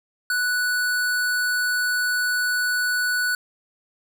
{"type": "tone", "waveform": "square", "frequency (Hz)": 1480, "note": "F#6", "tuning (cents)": 0, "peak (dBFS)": -21, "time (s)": [0.3, 3.35], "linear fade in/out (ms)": 2, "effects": []}